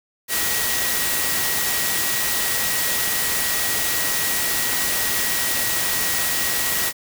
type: tone in noise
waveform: sine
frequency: 1909 Hz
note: A#6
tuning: 41 cents sharp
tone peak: -29 dBFS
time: 0.28-6.93 s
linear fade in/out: 50 ms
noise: white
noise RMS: -22 dBFS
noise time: 0.28-6.93 s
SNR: -10 dB
effects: none